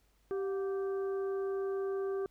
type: harmonic tone with a mistuned harmonic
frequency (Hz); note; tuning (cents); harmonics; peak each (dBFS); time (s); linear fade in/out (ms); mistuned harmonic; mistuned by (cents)
389.5; G4; -11; 1 / 2 / 3 / 4; -32 / -49 / -48 / -54; 0.31-2.26; 0; 2; -130
effects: added 50 Hz sine -69 dBFS peak until 2.3 s + pink hiss -73 dBFS RMS until 2.3 s